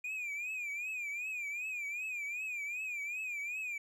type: tone with vibrato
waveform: triangle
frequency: 2426 Hz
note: D#7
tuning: 44 cents flat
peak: -35 dBFS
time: 0.04-3.78 s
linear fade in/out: 5 ms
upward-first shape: triangle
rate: 2.6 Hz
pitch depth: 130 cents each way
effects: none